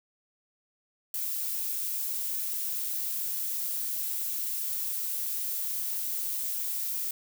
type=noise; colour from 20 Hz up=violet; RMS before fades=-32 dBFS; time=1.14-7.11 s; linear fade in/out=2 ms; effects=none